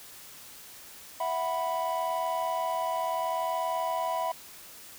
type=chord; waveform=triangle; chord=E suspended second; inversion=none; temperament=equal; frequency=659.3 / 740 / 987.8 Hz; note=E5 / F#5 / B5; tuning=0 / 0 / 0 cents; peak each=-30 / -32 / -29 dBFS; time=1.2-4.32 s; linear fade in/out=5 ms; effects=white hiss -48 dBFS RMS until 4.98 s